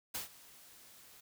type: noise with ADSR envelope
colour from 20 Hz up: white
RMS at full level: -38 dBFS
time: 0.14-1.21 s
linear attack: 10 ms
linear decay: 130 ms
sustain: -20 dB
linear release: 12 ms
effects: none